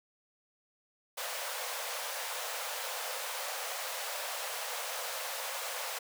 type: high-pass noise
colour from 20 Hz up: pink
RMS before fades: -38 dBFS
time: 1.17-5.99 s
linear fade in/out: 10 ms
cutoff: 480 Hz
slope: 96 dB/octave
effects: none